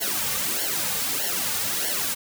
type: noise with flanger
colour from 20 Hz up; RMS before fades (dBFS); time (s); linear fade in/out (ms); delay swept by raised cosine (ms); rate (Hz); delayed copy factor
white; -26; 0-2.15; 20; 0.8 to 3.1; 1.6; -0.85
effects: none